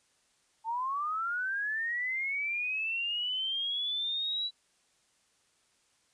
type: linear sweep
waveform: sine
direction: up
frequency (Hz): 878 to 3951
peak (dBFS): -30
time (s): 0.64-4.51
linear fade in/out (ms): 50
effects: white hiss -70 dBFS RMS until 6.13 s + resampled to 22050 Hz